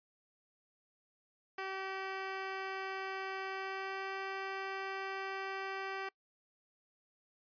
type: tone with pitch glide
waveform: 10% pulse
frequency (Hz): 383.9 to 386.6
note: G4 to G4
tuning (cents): -36 to -24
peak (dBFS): -30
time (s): 1.58-6.09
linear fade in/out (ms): 5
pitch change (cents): +12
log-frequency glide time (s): 3.49-4.14
effects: noise-tail reverb RT60 0.1 s tail -25 dB re dry + resampled to 11025 Hz